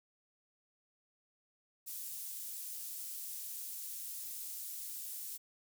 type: high-pass noise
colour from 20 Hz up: pink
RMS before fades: -44 dBFS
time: 1.86-5.38 s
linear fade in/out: 20 ms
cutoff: 10000 Hz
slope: 12 dB/octave
effects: none